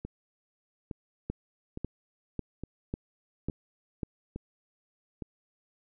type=two click trains; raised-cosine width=3 ms; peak=-19 / -24 dBFS; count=6 / 7; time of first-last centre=1.3-4.032 / 0.05-5.222 s; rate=1.83 / 1.16 Hz; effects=none